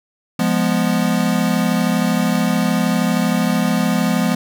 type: chord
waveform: square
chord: F diminished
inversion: none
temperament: equal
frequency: 174.61 / 207.7 / 246.9 Hz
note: F3 / Ab3 / Cb4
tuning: 0 / 0 / 0 cents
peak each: -20 dBFS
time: 0.39-4.35 s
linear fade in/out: 5 ms
effects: none